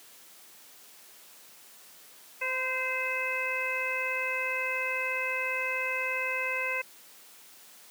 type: harmonic tone with a mistuned harmonic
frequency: 517 Hz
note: C5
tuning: 21 cents flat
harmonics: 1 / 2 / 3 / 4 / 5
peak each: -37 / -38 / -37 / -33 / -32 dBFS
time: 2.41-6.82 s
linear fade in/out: 10 ms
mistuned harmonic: 2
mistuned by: -20 cents
effects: white hiss -53 dBFS RMS until 7.9 s + high-pass 200 Hz 12 dB/octave